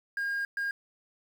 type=tone bursts at uneven times; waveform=sine; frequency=1619 Hz; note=G#6; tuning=45 cents flat; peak=-26 dBFS; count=2; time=0.17-0.45 / 0.57-0.71 s; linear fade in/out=2 ms; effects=tanh soft clip ceiling -28 dBFS + 9-bit